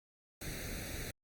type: noise with comb filter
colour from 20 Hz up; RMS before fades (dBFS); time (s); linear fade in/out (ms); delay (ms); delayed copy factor
pink; -42; 0.41-1.11; 5; 0.48; +0.8
effects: Opus 48 kbps